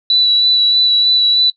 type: tone with vibrato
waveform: sine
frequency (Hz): 3951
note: B7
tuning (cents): 0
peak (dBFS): -9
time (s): 0.1-1.5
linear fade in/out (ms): 2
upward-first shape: sine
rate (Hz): 3.2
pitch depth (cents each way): 14
effects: noise-tail reverb RT60 0.1 s tail -20 dB re dry